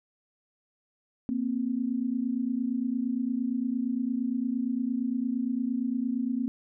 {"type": "tone pair together", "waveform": "sine", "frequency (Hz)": [234.5, 263.2], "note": ["A#3", "C4"], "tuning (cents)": [11, 10], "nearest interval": "major second", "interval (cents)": 199, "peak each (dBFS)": [-29, -29], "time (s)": [1.29, 6.48], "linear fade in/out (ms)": 0, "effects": []}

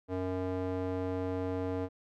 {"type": "tone with band-pass filter", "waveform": "square", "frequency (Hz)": 92.5, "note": "F#2", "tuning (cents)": 0, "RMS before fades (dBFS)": -34, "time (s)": [0.08, 1.89], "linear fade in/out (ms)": 50, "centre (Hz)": 450, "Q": 1.3, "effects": []}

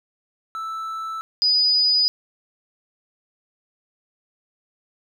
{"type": "tone pair in turn", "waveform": ["triangle", "sine"], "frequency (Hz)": [1318.5, 4955], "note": ["E6", "D#8"], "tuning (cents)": [0, -8], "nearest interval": "octave + major seventh", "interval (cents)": 2292, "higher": "second", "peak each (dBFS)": [-25, -15], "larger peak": "second", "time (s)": [[0.55, 1.21], [1.42, 2.08]], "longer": "neither", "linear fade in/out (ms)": 0, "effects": []}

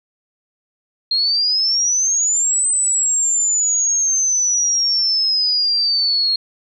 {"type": "exponential two-way sweep", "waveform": "sine", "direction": "up then down", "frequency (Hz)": [4192, 8170, 4248], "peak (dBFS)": -14, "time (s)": [1.11, 6.36], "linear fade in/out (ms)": 5, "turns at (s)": 2.67, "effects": []}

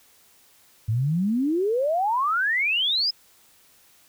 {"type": "exponential sweep", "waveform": "sine", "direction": "up", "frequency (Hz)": [103.9, 5180], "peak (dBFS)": -20, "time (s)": [0.88, 3.11], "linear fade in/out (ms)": 10, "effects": ["white hiss -57 dBFS RMS until 4.08 s"]}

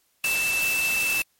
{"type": "tone in noise", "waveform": "sine", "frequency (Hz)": 2646, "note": "E7", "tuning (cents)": 6, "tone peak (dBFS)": -22, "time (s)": [0.24, 1.22], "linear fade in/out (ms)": 2, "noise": "white", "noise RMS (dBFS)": -29, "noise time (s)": [0.24, 1.22], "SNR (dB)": 4, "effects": ["white hiss -67 dBFS RMS until 1.39 s", "MP3 64 kbps"]}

